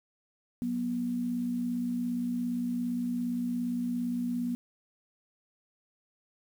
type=tone pair together; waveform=sine; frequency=185 / 242.4 Hz; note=F#3 / B3; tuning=0 / -32 cents; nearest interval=perfect fourth; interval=468 cents; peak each=-38 / -29 dBFS; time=0.62-4.55 s; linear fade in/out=0 ms; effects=9-bit